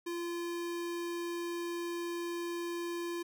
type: tone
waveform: square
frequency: 343.9 Hz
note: F4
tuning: 27 cents flat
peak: -36 dBFS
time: 0.06-3.23 s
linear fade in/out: 10 ms
effects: none